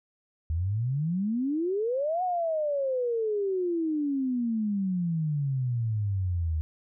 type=exponential two-way sweep; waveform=sine; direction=up then down; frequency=76.7 to 744 to 76.7 Hz; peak=-25 dBFS; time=0.5-6.61 s; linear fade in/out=0 ms; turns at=2.23 s; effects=none